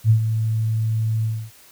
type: tone with ADSR envelope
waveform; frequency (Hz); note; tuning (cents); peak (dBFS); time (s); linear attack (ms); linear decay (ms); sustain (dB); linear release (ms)
sine; 110.9; A2; +14; -9; 0.04-1.51; 60; 94; -9; 270
effects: white hiss -49 dBFS RMS until 1.71 s